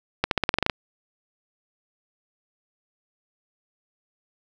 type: accelerating click train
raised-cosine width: 0.3 ms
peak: -4 dBFS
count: 10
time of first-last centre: 0.24-0.698 s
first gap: 72 ms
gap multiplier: 0.91
effects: none

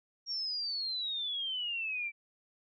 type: exponential sweep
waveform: sine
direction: down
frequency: 5620 to 2315 Hz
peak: -33 dBFS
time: 0.26-2.12 s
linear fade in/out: 50 ms
effects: none

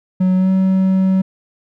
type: tone with pitch glide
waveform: triangle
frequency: 185.2 to 189.31 Hz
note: F#3 to F#3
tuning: +2 to +40 cents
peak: -9 dBFS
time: 0.2-1.22 s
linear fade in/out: 10 ms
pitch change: +38 cents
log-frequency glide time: 0.36-0.5 s
effects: none

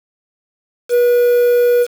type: tone with quantisation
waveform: triangle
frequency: 483.9 Hz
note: B4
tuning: 35 cents flat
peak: -7 dBFS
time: 0.89-1.87 s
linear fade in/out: 50 ms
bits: 5
effects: none

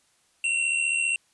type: tone pair together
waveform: square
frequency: 2719 / 2794 Hz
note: F7 / F7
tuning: -47 / 0 cents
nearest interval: unison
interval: 47 cents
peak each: -24 / -31 dBFS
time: 0.44-1.16 s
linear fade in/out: 2 ms
effects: white hiss -65 dBFS RMS until 1.33 s + resampled to 24000 Hz

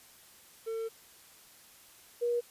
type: tone pair in turn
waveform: triangle / sine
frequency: 449.8 / 478.3 Hz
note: A4 / A#4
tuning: +38 / +44 cents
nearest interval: minor second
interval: 106 cents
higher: second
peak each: -31 / -27 dBFS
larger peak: second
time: 0.66-0.89 / 2.21-2.41 s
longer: first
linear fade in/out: 20 ms
effects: white hiss -57 dBFS RMS until 2.5 s + resampled to 32000 Hz

